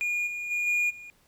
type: tone with level steps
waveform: triangle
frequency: 2433 Hz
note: D#7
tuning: 39 cents flat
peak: -24 / -30 / -24 / -21 / -40 dBFS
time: 0.01-1.1 s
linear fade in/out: 0 ms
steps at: 0.26 / 0.5 / 0.66 / 0.89 s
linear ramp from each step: 20 ms
effects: pink hiss -64 dBFS RMS until 1.27 s